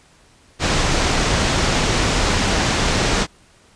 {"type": "low-pass noise", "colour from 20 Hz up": "pink", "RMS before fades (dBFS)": -18, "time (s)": [0.59, 3.27], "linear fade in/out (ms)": 50, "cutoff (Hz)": 7300, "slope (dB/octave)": 24, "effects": ["pink hiss -52 dBFS RMS until 3.75 s", "resampled to 22050 Hz"]}